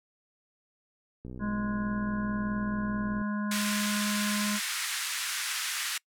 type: click train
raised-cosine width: 3 ms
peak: -29 dBFS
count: 125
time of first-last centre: 1.25-3.215 s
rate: 63.1 Hz
type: harmonic tone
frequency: 207.7 Hz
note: G#3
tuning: in tune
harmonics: 1 / 3 / 5 / 7 / 8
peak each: -29 / -45 / -40 / -42 / -44 dBFS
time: 1.39-4.6 s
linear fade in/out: 50 ms
type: band-pass noise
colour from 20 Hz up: pink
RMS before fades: -33 dBFS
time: 3.51-5.98 s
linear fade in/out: 5 ms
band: 1400 to 12000 Hz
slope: 24 dB/octave
effects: noise-tail reverb RT60 0.1 s tail -25 dB re dry